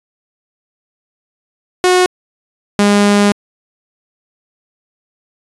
sawtooth tone pair in turn, 364.4 / 204.1 Hz, F#4 / G#3, -26 / -30 cents, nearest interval minor seventh, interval 1004 cents, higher first, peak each -4 dBFS, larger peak neither, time 1.84-2.06 / 2.79-3.32 s, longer second, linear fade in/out 0 ms, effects resampled to 24000 Hz

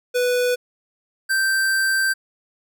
square tone pair in turn, 493.9 / 1563.5 Hz, B4 / G6, 0 / -5 cents, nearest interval octave + minor sixth, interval 1995 cents, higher second, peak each -18 dBFS, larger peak neither, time 0.14-0.56 / 1.29-2.14 s, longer second, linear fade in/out 20 ms, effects none

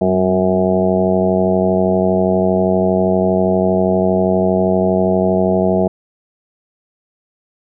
harmonic tone with a mistuned harmonic, 92.5 Hz, F#2, in tune, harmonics 1 / 2 / 3 / 4 / 5 / 6 / 7 / 8 / 9, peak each -26 / -16 / -28 / -18 / -20 / -28 / -17 / -26 / -28 dBFS, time 0.01-5.88 s, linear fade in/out 5 ms, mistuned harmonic 2, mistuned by +41 cents, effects none

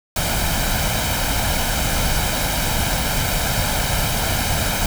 pink noise with comb filter, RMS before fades -20 dBFS, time 0.16-4.86 s, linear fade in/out 2 ms, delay 1.3 ms, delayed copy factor +0.6, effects none

